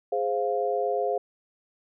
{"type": "chord", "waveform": "sine", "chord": "F minor", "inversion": "first", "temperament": "equal", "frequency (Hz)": [415.3, 523.3, 698.5], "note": ["Ab4", "C5", "F5"], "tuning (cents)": [0, 0, 0], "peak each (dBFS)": -28, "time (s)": [0.12, 1.18], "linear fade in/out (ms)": 5, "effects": []}